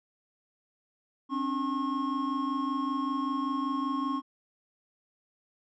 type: tone cluster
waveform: triangle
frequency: 266.3 / 291.5 / 1082 Hz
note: C4 / D4 / C#6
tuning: +31 / -13 / -42 cents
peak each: -30 / -32 / -30 dBFS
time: 1.29-4.22 s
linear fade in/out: 50 ms
effects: resampled to 16000 Hz